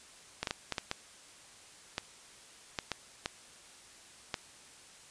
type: clicks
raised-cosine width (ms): 0.2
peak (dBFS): -15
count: 11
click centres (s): 0.43 / 0.472 / 0.509 / 0.723 / 0.782 / 0.914 / 1.981 / 2.788 / 2.917 / 3.259 / 4.342
effects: white hiss -55 dBFS RMS until 5.1 s + resampled to 22050 Hz